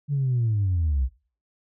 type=linear sweep; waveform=sine; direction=down; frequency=146.83 to 59.1 Hz; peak=-19 dBFS; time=0.08-1.09 s; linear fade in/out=50 ms; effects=noise-tail reverb RT60 0.4 s tail -18 dB re dry + tanh soft clip ceiling -17 dBFS